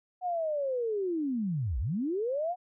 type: linear two-way sweep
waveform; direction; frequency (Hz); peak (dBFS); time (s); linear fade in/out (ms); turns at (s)
sine; down then up; 740 to 51.91 to 740; -28; 0.21-2.56; 50; 1.79
effects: none